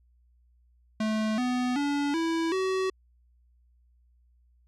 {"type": "tone with pitch steps", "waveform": "square", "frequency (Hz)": [217, 249.3, 286.3, 328.9, 377.8], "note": ["A3", "B3", "D4", "E4", "F#4"], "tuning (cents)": [-24, 16, -44, -4, 36], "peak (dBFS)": -26, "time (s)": [1, 2.9], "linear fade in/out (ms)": 5, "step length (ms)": 380, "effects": ["added 60 Hz sine -60 dBFS peak until 4.67 s", "low-pass 6000 Hz 12 dB/octave"]}